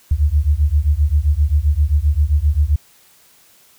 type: beating tone pair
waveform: sine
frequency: 70.3 / 77.9 Hz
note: C#2 / D#2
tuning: +25 / +3 cents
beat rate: 7.6 Hz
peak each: -15 dBFS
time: 0.11-2.76 s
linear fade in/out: 5 ms
effects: white hiss -51 dBFS RMS until 3.78 s